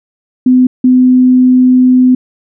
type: tone bursts at uneven times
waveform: sine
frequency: 253.6 Hz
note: B3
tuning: 46 cents sharp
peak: -3 dBFS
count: 2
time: 0.46-0.67 / 0.84-2.15 s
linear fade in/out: 5 ms
effects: none